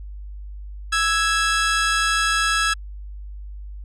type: tone pair together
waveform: sawtooth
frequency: 1318.5 / 1661.2 Hz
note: E6 / G#6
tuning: 0 / 0 cents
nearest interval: major third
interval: 400 cents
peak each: -17 dBFS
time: 0.92-2.74 s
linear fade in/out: 10 ms
effects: added 50 Hz sine -32 dBFS peak until 3.84 s + resampled to 22050 Hz